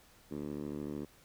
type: tone with band-pass filter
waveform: 10% pulse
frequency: 73.42 Hz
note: D2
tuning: in tune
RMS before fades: -40 dBFS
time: 0.31-1.05 s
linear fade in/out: 5 ms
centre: 290 Hz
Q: 1.4
effects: pink hiss -62 dBFS RMS until 1.24 s